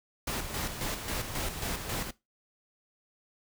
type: noise with tremolo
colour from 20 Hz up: pink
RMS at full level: -33 dBFS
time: 0.27-2.11 s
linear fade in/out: 5 ms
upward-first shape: square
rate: 3.7 Hz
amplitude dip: 50%
effects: noise-tail reverb RT60 0.2 s tail -18 dB re dry